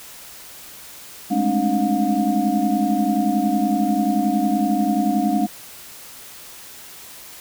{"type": "tone cluster", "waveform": "sine", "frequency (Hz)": [204.8, 215.9, 271.5, 301.5, 715], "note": ["G#3", "A3", "C#4", "D4", "F5"], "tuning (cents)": [-24, -33, -36, 46, 41], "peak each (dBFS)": -23, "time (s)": [1.3, 5.47], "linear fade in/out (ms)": 20, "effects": ["white hiss -40 dBFS RMS until 7.4 s"]}